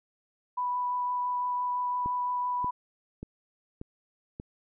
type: tone with vibrato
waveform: sine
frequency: 987.8 Hz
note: B5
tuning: in tune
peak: -27 dBFS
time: 0.57-2.71 s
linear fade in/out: 10 ms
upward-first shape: triangle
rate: 5.9 Hz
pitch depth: 9 cents each way
type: click train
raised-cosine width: 3 ms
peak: -25 dBFS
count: 5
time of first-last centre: 2.06-4.399 s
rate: 1.71 Hz
effects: none